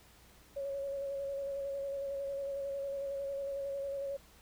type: tone with vibrato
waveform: sine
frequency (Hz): 554.4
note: C#5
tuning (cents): 0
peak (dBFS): -35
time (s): 0.56-4.17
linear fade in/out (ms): 10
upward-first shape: square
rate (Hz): 11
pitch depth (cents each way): 18
effects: added 60 Hz sine -63 dBFS peak until 4.41 s + pink hiss -61 dBFS RMS until 4.41 s